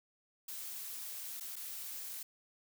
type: noise with dropouts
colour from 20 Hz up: blue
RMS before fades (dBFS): -44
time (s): 0.48-2.23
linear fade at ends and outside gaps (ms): 5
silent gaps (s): 1.4-1.407 / 1.558-1.563
effects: none